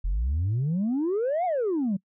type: exponential two-way sweep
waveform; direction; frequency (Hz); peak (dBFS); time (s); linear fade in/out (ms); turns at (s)
sine; up then down; 40.27 to 753 to 180.3; -21; 0.04-1.97; 10; 1.45
effects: noise-tail reverb RT60 0.1 s tail -25 dB re dry + tanh soft clip ceiling -21 dBFS